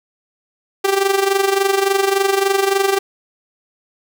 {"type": "tone with amplitude modulation", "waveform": "sawtooth", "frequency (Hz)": 392, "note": "G4", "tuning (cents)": 0, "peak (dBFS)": -7, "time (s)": [0.84, 2.99], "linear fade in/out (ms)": 10, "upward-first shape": "sine", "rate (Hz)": 23.5, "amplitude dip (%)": 70, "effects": []}